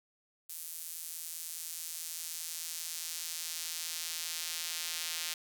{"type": "tone with high-pass filter sweep", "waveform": "square", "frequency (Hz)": 82.41, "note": "E2", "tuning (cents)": 0, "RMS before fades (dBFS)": -40, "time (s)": [0.49, 5.34], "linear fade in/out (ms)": 5, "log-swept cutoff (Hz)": [10000, 3400], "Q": 0.8, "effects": []}